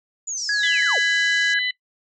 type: linear sweep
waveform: sine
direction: down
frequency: 7040 to 370 Hz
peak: -25 dBFS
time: 0.27-0.99 s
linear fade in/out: 10 ms
type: band-pass noise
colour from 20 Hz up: white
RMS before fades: -36 dBFS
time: 0.37-1.54 s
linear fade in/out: 5 ms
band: 4500 to 7400 Hz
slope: 96 dB/octave
type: tone with pitch glide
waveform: sine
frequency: 1670 to 1658.5 Hz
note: G#6 to G#6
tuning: +9 to -3 cents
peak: -19 dBFS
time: 0.49-1.59 s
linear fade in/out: 2 ms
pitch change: -12 cents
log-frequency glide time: 0.83-1.13 s
type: harmonic tone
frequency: 999 Hz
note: B5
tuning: 20 cents sharp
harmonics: 2 / 3 / 4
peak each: -23 / -27 / -28 dBFS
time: 0.63-1.71 s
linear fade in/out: 5 ms
effects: noise-tail reverb RT60 0.1 s tail -21 dB re dry